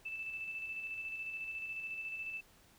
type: tone with tremolo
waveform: sine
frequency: 2640 Hz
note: E7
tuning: 2 cents sharp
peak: -38 dBFS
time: 0.05-2.41 s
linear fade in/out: 10 ms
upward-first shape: square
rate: 14 Hz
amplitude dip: 35%
effects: pink hiss -64 dBFS RMS until 2.78 s